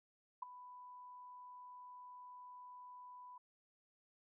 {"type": "tone with ADSR envelope", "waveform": "sine", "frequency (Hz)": 993, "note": "B5", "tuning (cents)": 9, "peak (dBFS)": -36, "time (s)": [0.42, 3.38], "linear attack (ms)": 8, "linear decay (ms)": 7, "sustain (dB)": -16, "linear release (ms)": 5, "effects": []}